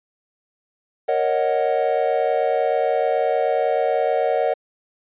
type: chord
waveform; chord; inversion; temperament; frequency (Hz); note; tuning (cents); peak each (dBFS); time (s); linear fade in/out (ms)
triangle; D# minor seventh; second; equal with one note detuned; 466.2 / 552.8 / 622.3 / 740; A#4 / C#5 / D#5 / F#5; 0 / -5 / 0 / 0; -21; 1.08-4.54; 10
effects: resampled to 8000 Hz